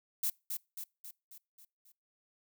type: noise with echo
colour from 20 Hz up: violet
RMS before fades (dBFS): -32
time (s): 0.23-0.3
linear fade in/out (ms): 5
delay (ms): 270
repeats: 6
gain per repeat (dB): -5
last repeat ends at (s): 1.92
effects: noise-tail reverb RT60 0.3 s tail -26 dB re dry